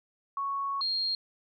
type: tone pair in turn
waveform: sine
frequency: 1108.7 / 4230 Hz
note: C#6 / C8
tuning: 0 / +18 cents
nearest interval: octave + major seventh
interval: 2318 cents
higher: second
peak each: -29 / -27 dBFS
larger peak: second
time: 0.37-0.81 / 0.81-1.15 s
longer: first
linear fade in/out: 2 ms
effects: none